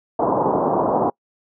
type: low-pass noise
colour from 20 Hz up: white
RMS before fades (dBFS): -18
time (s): 0.19-1.1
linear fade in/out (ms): 5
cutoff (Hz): 1000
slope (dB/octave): 48
effects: noise-tail reverb RT60 0.1 s tail -26 dB re dry + high-pass 200 Hz 12 dB/octave